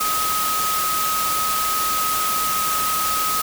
sine tone in noise, 1266 Hz, D#6, 30 cents sharp, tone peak -21 dBFS, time 0-3.42 s, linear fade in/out 10 ms, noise white, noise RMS -24 dBFS, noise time 0-3.42 s, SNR 0 dB, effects none

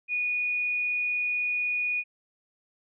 sine tone, 2461 Hz, D#7, 20 cents flat, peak -25 dBFS, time 0.08-2.04 s, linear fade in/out 50 ms, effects none

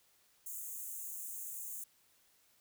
white high-pass noise, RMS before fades -44 dBFS, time 0.46-1.84 s, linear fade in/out 5 ms, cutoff 6400 Hz, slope 96 dB/octave, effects white hiss -70 dBFS RMS until 2.6 s

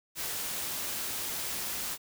white noise, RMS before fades -35 dBFS, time 0.15-1.98 s, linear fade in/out 50 ms, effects none

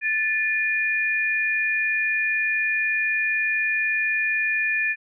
sine tone pair together, 1755 / 2431 Hz, A6 / D#7, -5 / -41 cents, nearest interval tritone, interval 564 cents, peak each -23 dBFS, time 0.01-4.96 s, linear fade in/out 50 ms, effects none

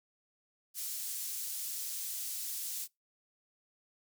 pink high-pass noise, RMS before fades -39 dBFS, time 0.74-2.88 s, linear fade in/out 50 ms, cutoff 7200 Hz, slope 12 dB/octave, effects noise-tail reverb RT60 0.2 s tail -25 dB re dry

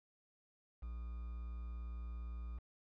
triangle tone with quantisation, 58.8 Hz, A#1, 16 cents sharp, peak -40 dBFS, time 0.82-2.59 s, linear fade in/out 10 ms, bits 10, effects low-pass 2000 Hz 12 dB/octave

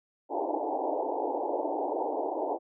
white band-pass noise, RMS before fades -31 dBFS, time 0.29-2.59 s, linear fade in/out 50 ms, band 280 to 910 Hz, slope 96 dB/octave, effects none

